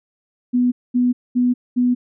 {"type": "tone bursts", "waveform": "sine", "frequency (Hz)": 246.9, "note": "B3", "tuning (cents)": 0, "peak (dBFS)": -13, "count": 4, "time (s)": [0.53, 1.95], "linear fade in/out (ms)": 20, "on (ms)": 190, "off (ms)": 220, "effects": []}